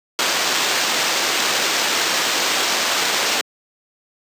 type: noise with sample-and-hold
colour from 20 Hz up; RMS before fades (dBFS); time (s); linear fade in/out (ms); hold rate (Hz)
blue; -19; 0.19-3.41; 0; 11025
effects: high-pass 300 Hz 12 dB/octave + resampled to 32000 Hz